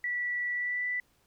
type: tone with pitch glide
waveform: sine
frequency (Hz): 1954 to 1979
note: B6 to B6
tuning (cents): -19 to +3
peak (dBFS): -29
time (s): 0.04-1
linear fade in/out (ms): 2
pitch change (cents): +22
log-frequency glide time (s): 0.53-0.86
effects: pink hiss -69 dBFS RMS until 1.26 s